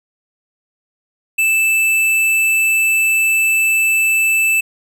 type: tone with hard clipping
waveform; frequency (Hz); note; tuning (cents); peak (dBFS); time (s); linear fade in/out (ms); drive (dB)
sine; 2639; E7; +1; -13; 1.38-4.61; 10; 13
effects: none